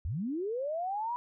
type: linear sweep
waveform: sine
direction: up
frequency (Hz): 62.4 to 987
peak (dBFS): -31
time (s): 0.05-1.16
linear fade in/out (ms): 0
effects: none